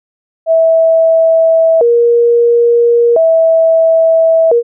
sine tone with vibrato, 555 Hz, C#5, 2 cents sharp, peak -5 dBFS, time 0.46-4.63 s, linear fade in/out 50 ms, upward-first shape square, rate 0.37 Hz, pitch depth 280 cents each way, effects none

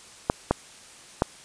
clicks, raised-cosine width 1 ms, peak -5 dBFS, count 3, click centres 0.299 / 0.51 / 1.221 s, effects white hiss -48 dBFS RMS until 1.44 s + resampled to 22050 Hz

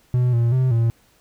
triangle tone with pitch steps, 124.3 / 117.5 / 129.3 / 115.4 Hz, B2 / A#2 / C3 / A#2, +12 / +14 / -20 / -17 cents, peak -13 dBFS, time 0.14-0.9 s, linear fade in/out 0 ms, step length 190 ms, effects pink hiss -58 dBFS RMS until 1.2 s

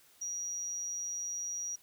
sine tone, 5760 Hz, F#8, 47 cents flat, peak -35 dBFS, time 0.21-1.76 s, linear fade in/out 10 ms, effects white hiss -63 dBFS RMS until 1.82 s

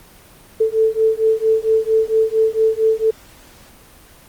sine beating tone pair, 440 / 444.4 Hz, A4 / A4, 0 / +17 cents, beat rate 4.4 Hz, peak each -16 dBFS, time 0.6-3.11 s, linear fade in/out 10 ms, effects pink hiss -45 dBFS RMS until 4.28 s + Opus 24 kbps

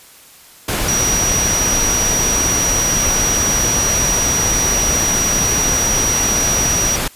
sine tone in noise, 5790 Hz, F#8, 38 cents flat, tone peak -15 dBFS, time 0.88-6.96 s, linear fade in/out 5 ms, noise pink, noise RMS -19 dBFS, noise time 0.68-7.08 s, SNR +1 dB, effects white hiss -43 dBFS RMS until 7.15 s + resampled to 32000 Hz

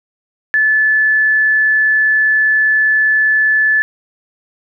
sine tone, 1735 Hz, A6, 25 cents flat, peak -9 dBFS, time 0.54-3.82 s, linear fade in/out 0 ms, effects none

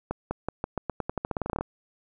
accelerating click train, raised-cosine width 1 ms, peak -14 dBFS, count 19, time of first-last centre 0.11-1.61 s, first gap 200 ms, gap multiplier 0.88, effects none

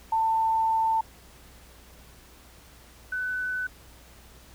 sine tone pair in turn, 893 / 1501.8 Hz, A5 / F#6, +25 / +25 cents, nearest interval major sixth, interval 900 cents, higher second, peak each -21 / -27 dBFS, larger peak first, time 0.12-1.01 / 3.12-3.67 s, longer first, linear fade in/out 5 ms, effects added 60 Hz sine -53 dBFS peak until 4.54 s + pink hiss -53 dBFS RMS until 4.54 s

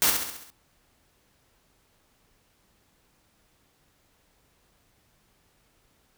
white noise with echo, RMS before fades -21 dBFS, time 0.02-0.1 s, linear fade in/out 0 ms, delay 67 ms, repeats 6, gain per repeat -5 dB, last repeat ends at 0.502 s, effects pink hiss -66 dBFS RMS until 6.17 s

